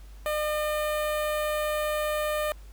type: tone with notch filter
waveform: sawtooth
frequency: 605 Hz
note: D#5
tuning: 49 cents flat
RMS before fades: -28 dBFS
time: 0.26-2.52 s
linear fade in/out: 0 ms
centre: 5500 Hz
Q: 0.98
effects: added 50 Hz sine -43 dBFS peak until 2.72 s + pink hiss -58 dBFS RMS until 2.72 s